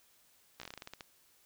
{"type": "slowing click train", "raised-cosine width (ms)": 0.2, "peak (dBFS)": -27, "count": 12, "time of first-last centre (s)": [0.6, 1.008], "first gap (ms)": 15, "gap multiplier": 1.17, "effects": ["white hiss -67 dBFS RMS until 1.45 s"]}